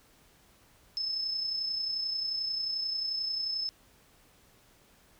sine tone with amplitude modulation, 5230 Hz, E8, 15 cents flat, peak -28 dBFS, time 0.97-3.69 s, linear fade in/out 0 ms, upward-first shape sine, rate 31.3 Hz, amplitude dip 45%, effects pink hiss -62 dBFS RMS until 5.19 s

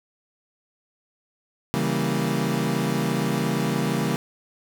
30% pulse chord, C# diminished seventh, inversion none, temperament equal, 138.59 / 164.81 / 196 / 233.1 Hz, C#3 / E3 / G3 / Bb3, 0 / 0 / 0 / 0 cents, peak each -25 dBFS, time 1.74-4.16 s, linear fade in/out 0 ms, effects none

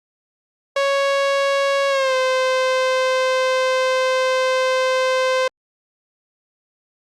sawtooth tone with pitch glide, 554.4 to 517.3 Hz, C#5 to C5, 0 to -20 cents, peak -12 dBFS, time 0.76-5.48 s, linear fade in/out 5 ms, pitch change -120 cents, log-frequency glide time 1.89-2.15 s, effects low-pass 5000 Hz 12 dB/octave + Opus 48 kbps

